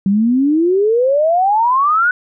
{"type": "exponential sweep", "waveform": "sine", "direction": "up", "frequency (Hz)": [189.7, 1500], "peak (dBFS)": -10, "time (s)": [0.06, 2.11], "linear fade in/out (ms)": 2, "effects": []}